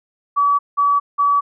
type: tone bursts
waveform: sine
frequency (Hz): 1143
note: D6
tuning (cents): -47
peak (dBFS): -12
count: 3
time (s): 0.36-1.41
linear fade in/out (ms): 20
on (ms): 230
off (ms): 180
effects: none